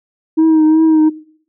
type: tone with vibrato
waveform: sine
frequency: 315.8 Hz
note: D#4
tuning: 26 cents sharp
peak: -4 dBFS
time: 0.37-1.1 s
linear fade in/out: 20 ms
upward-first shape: triangle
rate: 2.7 Hz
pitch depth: 37 cents each way
effects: noise-tail reverb RT60 0.6 s tail -21 dB re dry + tanh soft clip ceiling -6 dBFS